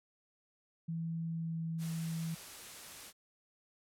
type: tone with pitch glide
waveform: sine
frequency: 164.81 to 163.58 Hz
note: E3 to E3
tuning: 0 to -13 cents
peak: -35 dBFS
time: 0.88-2.35 s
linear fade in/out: 10 ms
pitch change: -13 cents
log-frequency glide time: 1.27-1.62 s
type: noise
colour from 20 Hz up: white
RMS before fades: -49 dBFS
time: 1.78-3.13 s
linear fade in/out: 50 ms
effects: low-pass 12000 Hz 12 dB/octave